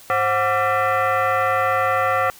sine tone with frequency modulation, 102.2 Hz, G#2, 27 cents flat, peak -16 dBFS, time 0.1-2.3 s, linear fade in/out 0 ms, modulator 632 Hz, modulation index 2.6, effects white hiss -45 dBFS RMS until 2.39 s

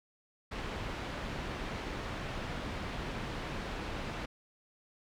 pink low-pass noise, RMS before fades -39 dBFS, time 0.51-4.26 s, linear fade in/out 10 ms, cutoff 3100 Hz, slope 12 dB/octave, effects none

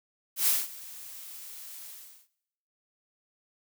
blue noise with ADSR envelope, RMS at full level -23 dBFS, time 0.36-2.28 s, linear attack 110 ms, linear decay 200 ms, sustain -21 dB, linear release 420 ms, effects noise-tail reverb RT60 0.8 s tail -19 dB re dry

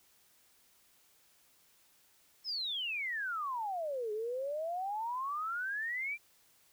sine exponential two-way sweep, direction down then up, 5350 to 415.3 to 2406 Hz, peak -34 dBFS, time 2.44-6.18 s, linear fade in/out 50 ms, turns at 4.12 s, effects white hiss -67 dBFS RMS until 6.72 s

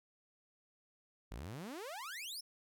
sawtooth exponential sweep, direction up, 46.25 to 5588 Hz, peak -40 dBFS, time 1.31-2.41 s, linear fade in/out 10 ms, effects none

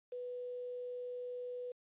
sine tone with quantisation, 493.9 Hz, B4, in tune, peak -40 dBFS, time 0.12-1.72 s, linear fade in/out 5 ms, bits 10, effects resampled to 8000 Hz

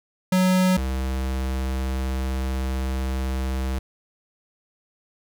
square tone pair in turn, 185 / 65.41 Hz, F#3 / C2, 0 / 0 cents, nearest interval octave + tritone, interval 1800 cents, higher first, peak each -17 / -24 dBFS, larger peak first, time 0.32-0.77 / 0.77-3.79 s, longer second, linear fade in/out 5 ms, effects none

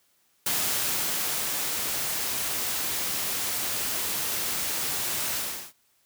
white noise with ADSR envelope, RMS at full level -26 dBFS, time 0.46-5.73 s, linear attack 4 ms, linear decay 1000 ms, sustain -3 dB, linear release 360 ms, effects white hiss -67 dBFS RMS until 6.05 s + high-pass 60 Hz 12 dB/octave

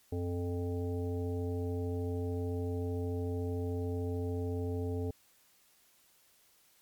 harmonic tone with a mistuned harmonic, 87.31 Hz, F2, in tune, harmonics 1 / 3 / 5 / 7 / 9, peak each -34 / -39 / -38 / -50 / -51 dBFS, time 0.12-5.11 s, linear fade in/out 5 ms, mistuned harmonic 1, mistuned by +87 cents, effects white hiss -66 dBFS RMS until 6.81 s + MP3 96 kbps

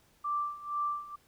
sine tone with tremolo, 1174.7 Hz, D6, in tune, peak -28 dBFS, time 0.24-1.16 s, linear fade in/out 10 ms, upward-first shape sine, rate 2.1 Hz, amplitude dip 85%, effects pink hiss -66 dBFS RMS until 1.27 s

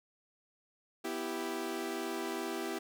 sawtooth chord, E minor, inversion second, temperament equal, 246.9 / 329.6 / 392 Hz, B3 / E4 / G4, 0 / 0 / 0 cents, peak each -39 / -35 / -35 dBFS, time 1.04-2.79 s, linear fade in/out 10 ms, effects none

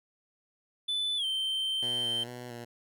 triangle tone with pitch glide, 3498 to 3116 Hz, A7 to G7, -11 to -11 cents, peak -27 dBFS, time 0.88-2.24 s, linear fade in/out 10 ms, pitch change -200 cents, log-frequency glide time 1.17-1.25 s
10% pulse tone with vibrato, 121 Hz, B2, 35 cents flat, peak -32 dBFS, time 1.82-2.65 s, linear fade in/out 10 ms, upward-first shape square, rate 2.2 Hz, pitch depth 31 cents each way
effects none

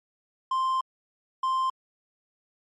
triangle tone bursts at uneven times, 1046.5 Hz, C6, in tune, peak -21 dBFS, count 2, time 0.51-0.81 / 1.43-1.7 s, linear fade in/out 5 ms, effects MP3 48 kbps

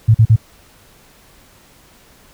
sine tone bursts, 111.1 Hz, A2, 17 cents sharp, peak -5 dBFS, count 3, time 0.08-0.362 s, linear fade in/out 10 ms, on 66 ms, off 42 ms, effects pink hiss -48 dBFS RMS until 2.33 s

